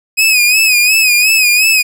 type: tone with vibrato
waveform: sawtooth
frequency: 2516 Hz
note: D#7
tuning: 19 cents sharp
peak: -4 dBFS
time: 0.17-1.83 s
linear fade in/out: 20 ms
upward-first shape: sine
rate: 2.8 Hz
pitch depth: 76 cents each way
effects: none